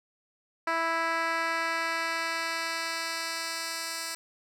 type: tone with band-pass filter sweep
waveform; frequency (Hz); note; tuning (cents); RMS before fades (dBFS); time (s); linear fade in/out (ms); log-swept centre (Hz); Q
10% pulse; 329.6; E4; 0; -31; 0.67-4.15; 5; 1300 to 7100; 0.79
effects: none